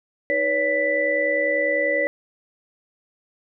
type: tone cluster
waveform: sine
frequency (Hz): 314 / 495.9 / 566 / 1981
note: D#4 / B4 / C#5 / B6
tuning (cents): +16 / +7 / +36 / +5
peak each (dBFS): -31 / -27 / -22 / -22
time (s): 0.3-2.07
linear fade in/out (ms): 0
effects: none